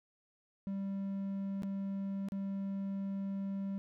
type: tone with dropouts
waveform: triangle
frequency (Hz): 196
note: G3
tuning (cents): 0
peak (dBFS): -33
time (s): 0.67-3.78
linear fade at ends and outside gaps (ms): 0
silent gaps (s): 1.622-1.633 / 2.286-2.321
effects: none